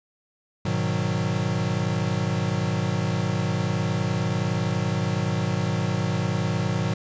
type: chord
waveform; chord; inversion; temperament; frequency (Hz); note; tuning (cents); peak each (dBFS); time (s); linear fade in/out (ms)
square; G# minor seventh; none; equal; 103.83 / 123.47 / 155.56 / 185; G#2 / B2 / D#3 / F#3; 0 / 0 / 0 / 0; -29; 0.65-6.94; 5
effects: resampled to 16000 Hz + 10-bit